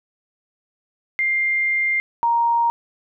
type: tone pair in turn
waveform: sine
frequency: 2100 / 935.4 Hz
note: C7 / A#5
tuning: +6 / +6 cents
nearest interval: octave + major second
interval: 1400 cents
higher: first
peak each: -17 / -15 dBFS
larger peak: second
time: 1.19-2 / 2.23-2.7 s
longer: first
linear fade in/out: 0 ms
effects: none

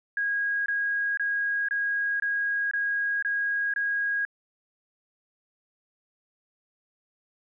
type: tone bursts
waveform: sine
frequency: 1641 Hz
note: G#6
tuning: 21 cents flat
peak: -24 dBFS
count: 8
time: 0.17-4.251 s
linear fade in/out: 2 ms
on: 490 ms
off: 23 ms
effects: none

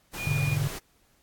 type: noise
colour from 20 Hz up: pink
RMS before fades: -37 dBFS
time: 0.13-0.79 s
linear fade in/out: 10 ms
type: tone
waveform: sine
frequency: 2438 Hz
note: D#7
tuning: 36 cents flat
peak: -32 dBFS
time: 0.16-0.58 s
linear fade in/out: 50 ms
type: chord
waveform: sine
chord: G# diminished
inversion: none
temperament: equal with one note detuned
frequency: 104.13 / 123.47 / 146.83 Hz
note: G#2 / B2 / D3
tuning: +5 / 0 / 0 cents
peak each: -30 / -31 / -26 dBFS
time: 0.27-0.68 s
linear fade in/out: 0 ms
effects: pink hiss -65 dBFS RMS until 1.22 s + AAC 64 kbps

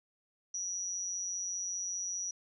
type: tone with amplitude modulation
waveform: sine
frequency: 5830 Hz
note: F#8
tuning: 26 cents flat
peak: -31 dBFS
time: 0.54-2.31 s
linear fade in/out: 5 ms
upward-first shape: sine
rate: 185 Hz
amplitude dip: 75%
effects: none

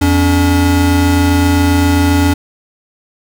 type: tone pair together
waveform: square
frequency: 85.66 / 284.5 Hz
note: F2 / C#4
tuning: -33 / +45 cents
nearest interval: octave + major sixth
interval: 2078 cents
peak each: -12 dBFS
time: 0.01-2.34 s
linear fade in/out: 10 ms
effects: none

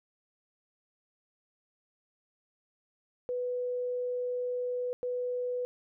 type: tone bursts at uneven times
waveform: sine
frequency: 494.9 Hz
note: B4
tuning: 4 cents sharp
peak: -30 dBFS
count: 2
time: 3.29-4.93 / 5.03-5.65 s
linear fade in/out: 0 ms
effects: none

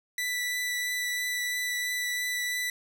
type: tone with vibrato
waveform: sawtooth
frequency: 1975.5 Hz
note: B6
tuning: in tune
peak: -25 dBFS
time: 0.18-2.7 s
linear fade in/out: 2 ms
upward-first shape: triangle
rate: 3 Hz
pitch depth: 10 cents each way
effects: none

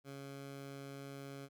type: tone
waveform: 15% pulse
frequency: 138.59 Hz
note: C#3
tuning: in tune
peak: -40 dBFS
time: 0.04-1.49 s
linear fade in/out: 50 ms
effects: none

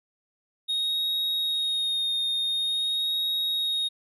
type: tone with vibrato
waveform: triangle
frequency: 3729 Hz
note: A#7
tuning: in tune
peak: -23 dBFS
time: 0.68-3.89 s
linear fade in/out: 20 ms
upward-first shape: sine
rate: 0.47 Hz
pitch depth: 20 cents each way
effects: none

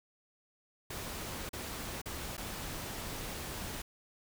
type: noise with dropouts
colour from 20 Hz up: pink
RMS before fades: -41 dBFS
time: 0.9-3.82 s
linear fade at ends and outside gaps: 5 ms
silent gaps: 1.492-1.531 / 2.017-2.057 / 2.369-2.378 s
effects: none

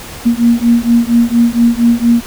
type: beating tone pair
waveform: sine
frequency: 233.1 / 237.4 Hz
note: A#3 / A#3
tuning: 0 / +32 cents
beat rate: 4.3 Hz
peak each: -10 dBFS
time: 0.25-2.21 s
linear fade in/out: 20 ms
effects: pink hiss -29 dBFS RMS until 2.26 s

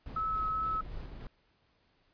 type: noise with tremolo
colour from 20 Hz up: brown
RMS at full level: -41 dBFS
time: 0.06-1.27 s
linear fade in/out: 2 ms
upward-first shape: square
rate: 3.5 Hz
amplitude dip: 30%
type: tone with vibrato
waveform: sine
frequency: 1294 Hz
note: E6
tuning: 32 cents flat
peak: -30 dBFS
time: 0.16-0.81 s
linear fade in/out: 5 ms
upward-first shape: triangle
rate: 2.5 Hz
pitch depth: 13 cents each way
effects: pink hiss -71 dBFS RMS until 2.13 s + resampled to 11025 Hz

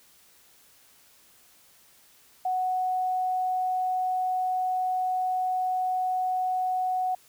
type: tone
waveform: sine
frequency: 740 Hz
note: F#5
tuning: in tune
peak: -24 dBFS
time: 2.45-7.15 s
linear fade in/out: 5 ms
effects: white hiss -58 dBFS RMS until 7.28 s

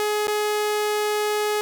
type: tone with dropouts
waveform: sawtooth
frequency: 420.7 Hz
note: G#4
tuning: 22 cents sharp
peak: -17 dBFS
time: 0-1.61 s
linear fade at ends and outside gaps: 0 ms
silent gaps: 0.271-0.28 s
effects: none

